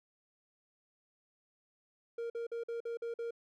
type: tone bursts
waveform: triangle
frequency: 466.2 Hz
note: A#4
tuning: in tune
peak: -34 dBFS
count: 7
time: 2.18-3.308 s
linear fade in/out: 5 ms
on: 120 ms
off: 48 ms
effects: none